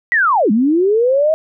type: linear two-way sweep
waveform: sine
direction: down then up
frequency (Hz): 1980 to 200.2 to 645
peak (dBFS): -10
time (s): 0.12-1.34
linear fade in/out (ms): 0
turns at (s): 0.51
effects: none